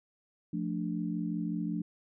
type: chord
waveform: sine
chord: D minor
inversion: first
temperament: equal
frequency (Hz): 174.61 / 220 / 293.7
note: F3 / A3 / D4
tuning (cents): 0 / 0 / 0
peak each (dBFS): -34 / -36 / -36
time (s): 0.53-1.82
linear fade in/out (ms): 5
effects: none